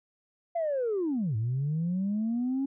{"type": "linear two-way sweep", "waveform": "sine", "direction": "down then up", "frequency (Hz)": [694, 105.4, 276.9], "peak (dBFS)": -25, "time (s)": [0.55, 2.66], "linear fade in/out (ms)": 10, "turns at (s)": 1.36, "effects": ["tanh soft clip ceiling -23 dBFS"]}